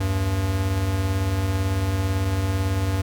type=beating tone pair; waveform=square; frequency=77.78 / 95.78 Hz; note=D#2 / G2; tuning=0 / -40 cents; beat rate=18 Hz; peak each=-29 / -22 dBFS; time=0-3.02 s; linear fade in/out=10 ms; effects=none